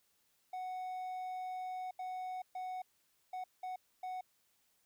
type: tone bursts at uneven times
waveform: triangle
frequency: 740 Hz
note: F#5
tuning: in tune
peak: -37 dBFS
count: 6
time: 0.53-1.91 / 1.99-2.42 / 2.55-2.82 / 3.33-3.44 / 3.63-3.76 / 4.03-4.21 s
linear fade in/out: 5 ms
effects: white hiss -75 dBFS RMS until 4.85 s